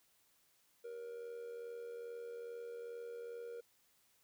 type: tone with amplitude modulation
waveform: triangle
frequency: 471.8 Hz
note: A#4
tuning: 21 cents sharp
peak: -40 dBFS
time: 0.84-3.61 s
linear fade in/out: 10 ms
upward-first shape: sine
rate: 82.4 Hz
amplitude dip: 55%
effects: white hiss -73 dBFS RMS until 4.23 s